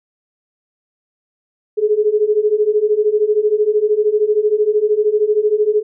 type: beating tone pair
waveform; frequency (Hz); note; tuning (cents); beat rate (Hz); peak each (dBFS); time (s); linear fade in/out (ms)
sine; 415.3 / 428.3; G#4 / A4; 0 / -47; 13; -16 / -14; 1.77-5.83; 20
effects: none